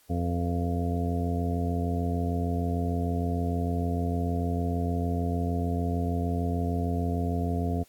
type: harmonic tone with a mistuned harmonic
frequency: 86.6 Hz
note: F2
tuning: 14 cents flat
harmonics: 1 / 2 / 3 / 4 / 5 / 6 / 7 / 8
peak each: -28 / -32 / -32 / -44 / -37 / -43 / -46 / -36 dBFS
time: 0.09-7.84 s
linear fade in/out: 20 ms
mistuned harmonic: 6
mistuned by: -53 cents
effects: white hiss -61 dBFS RMS until 7.88 s + AAC 64 kbps